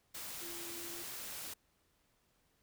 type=tone in noise; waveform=sine; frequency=341.1 Hz; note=F4; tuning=41 cents flat; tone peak=-50 dBFS; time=0.41-1.03 s; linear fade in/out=10 ms; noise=white; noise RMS=-45 dBFS; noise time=0.14-1.54 s; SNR=-8 dB; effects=pink hiss -75 dBFS RMS until 2.62 s